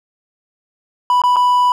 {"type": "tone with dropouts", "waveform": "triangle", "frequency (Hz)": 987.8, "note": "B5", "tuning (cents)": 0, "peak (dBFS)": -8, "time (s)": [1.1, 1.72], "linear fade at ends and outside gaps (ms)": 1, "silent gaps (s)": [[1.218, 1.237], [1.36, 1.366]], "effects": []}